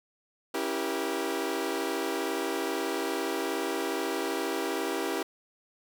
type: chord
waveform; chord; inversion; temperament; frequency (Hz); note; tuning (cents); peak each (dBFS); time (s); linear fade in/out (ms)
sawtooth; C# diminished seventh; none; equal with one note detuned; 277.2 / 329.6 / 392 / 476; C#4 / E4 / G4 / Bb4; 0 / 0 / 0 / +36; -33 / -30 / -29 / -32; 0.54-5.23; 5
effects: none